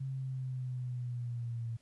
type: linear sweep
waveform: sine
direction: down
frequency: 134.6 to 114.6 Hz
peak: -35 dBFS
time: 0-1.77 s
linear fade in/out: 10 ms
effects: pink hiss -70 dBFS RMS until 1.81 s + resampled to 24000 Hz